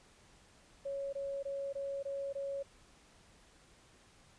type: tone bursts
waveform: sine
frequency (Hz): 554.4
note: C#5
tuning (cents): 0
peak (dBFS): -36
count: 6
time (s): 0.85-2.63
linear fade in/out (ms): 10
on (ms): 280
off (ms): 20
effects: pink hiss -63 dBFS RMS until 4.38 s + resampled to 22050 Hz